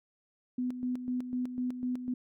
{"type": "tone with tremolo", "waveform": "sine", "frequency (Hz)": 250, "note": "B3", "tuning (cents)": 21, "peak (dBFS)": -29, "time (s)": [0.58, 2.14], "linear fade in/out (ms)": 5, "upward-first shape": "square", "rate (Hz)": 4, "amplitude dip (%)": 60, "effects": []}